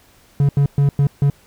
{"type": "tone bursts at uneven times", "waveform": "triangle", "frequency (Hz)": 141.4, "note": "C#3", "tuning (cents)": 35, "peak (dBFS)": -9, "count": 5, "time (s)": [[0.4, 0.49], [0.57, 0.66], [0.78, 0.89], [0.99, 1.07], [1.22, 1.3]], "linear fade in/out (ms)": 2, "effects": ["pink hiss -52 dBFS RMS until 1.46 s"]}